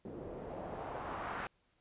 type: noise with low-pass filter sweep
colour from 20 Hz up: white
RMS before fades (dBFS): -43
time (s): 0.05-1.47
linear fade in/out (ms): 0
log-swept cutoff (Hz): 360 to 1400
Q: 1.7
effects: pink hiss -75 dBFS RMS until 1.8 s + resampled to 8000 Hz